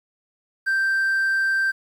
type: tone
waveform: triangle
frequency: 1568 Hz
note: G6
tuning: in tune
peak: -16 dBFS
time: 0.66-1.72 s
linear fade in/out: 20 ms
effects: tanh soft clip ceiling -12 dBFS + 9-bit